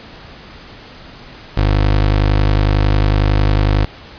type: tone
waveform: 25% pulse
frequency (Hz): 51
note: G#1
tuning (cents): -31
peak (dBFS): -7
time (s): 1.57-3.85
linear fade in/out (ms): 5
effects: pink hiss -37 dBFS RMS until 4.18 s + resampled to 11025 Hz